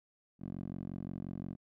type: tone with band-pass filter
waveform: 10% pulse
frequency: 45.68 Hz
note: F#1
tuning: 21 cents flat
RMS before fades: -42 dBFS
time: 0.39-1.57 s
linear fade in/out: 50 ms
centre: 210 Hz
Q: 1.3
effects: none